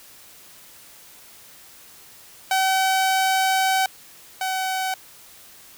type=tone pair in turn; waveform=sawtooth; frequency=762 / 756.3 Hz; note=G5 / F#5; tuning=-49 / +38 cents; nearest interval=unison; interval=13 cents; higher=first; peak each=-14 / -19 dBFS; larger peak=first; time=2.51-3.86 / 4.41-4.94 s; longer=first; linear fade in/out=2 ms; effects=white hiss -47 dBFS RMS until 5.77 s